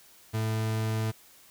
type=tone; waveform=40% pulse; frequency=110.1 Hz; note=A2; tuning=2 cents sharp; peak=-26 dBFS; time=0.33-1.12 s; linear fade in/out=20 ms; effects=white hiss -56 dBFS RMS until 1.5 s